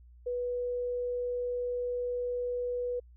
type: tone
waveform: sine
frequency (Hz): 490.6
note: B4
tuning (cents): -12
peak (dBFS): -30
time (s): 0.26-3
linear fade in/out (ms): 10
effects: added 60 Hz sine -52 dBFS peak until 3.16 s